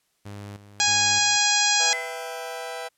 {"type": "tone with tremolo", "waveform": "sawtooth", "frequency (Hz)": 101.8, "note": "G#2", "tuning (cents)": -34, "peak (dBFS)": -32, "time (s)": [0.25, 1.37], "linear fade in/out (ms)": 10, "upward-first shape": "square", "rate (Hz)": 1.6, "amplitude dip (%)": 70}
{"type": "harmonic tone", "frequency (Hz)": 826, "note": "G#5", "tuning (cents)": -10, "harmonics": [1, 2, 3, 4, 5, 6, 7, 8, 9], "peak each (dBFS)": [-27, -27, -27, -27, -27, -27, -27, -27, -27], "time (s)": [0.8, 1.93], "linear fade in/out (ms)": 0}
{"type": "chord", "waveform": "sawtooth", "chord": "E minor", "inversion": "second", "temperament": "just", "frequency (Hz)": [494.4, 659.3, 791.1], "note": ["B4", "E5", "G5"], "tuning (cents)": [2, 0, 16], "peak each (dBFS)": -32, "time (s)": [1.79, 2.89], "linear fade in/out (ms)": 20}
{"type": "tone with exponential decay", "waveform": "sine", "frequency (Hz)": 2032, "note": "B6", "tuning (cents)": 49, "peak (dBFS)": -25, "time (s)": [1.93, 2.44], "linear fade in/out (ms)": 1, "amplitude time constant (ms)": 110}
{"effects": ["white hiss -70 dBFS RMS until 2.97 s", "low-pass 12000 Hz 12 dB/octave"]}